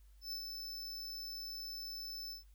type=tone with ADSR envelope; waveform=square; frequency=5274 Hz; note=E8; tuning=in tune; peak=-39 dBFS; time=0.21-2.44 s; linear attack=110 ms; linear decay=88 ms; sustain=-4 dB; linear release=130 ms; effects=added 50 Hz sine -58 dBFS peak until 2.54 s + white hiss -75 dBFS RMS until 2.54 s